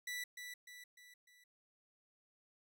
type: tone with echo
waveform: sawtooth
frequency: 1969 Hz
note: B6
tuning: 6 cents flat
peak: -37 dBFS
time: 0.07-0.24 s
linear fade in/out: 5 ms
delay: 300 ms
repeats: 4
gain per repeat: -6 dB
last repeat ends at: 1.44 s
effects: none